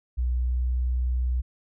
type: tone with pitch glide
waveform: sine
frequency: 61.5 to 62.11 Hz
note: B1 to B1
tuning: -7 to +10 cents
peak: -22 dBFS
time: 0.17-1.42 s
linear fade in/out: 20 ms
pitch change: +17 cents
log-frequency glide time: 0.33-0.65 s
effects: none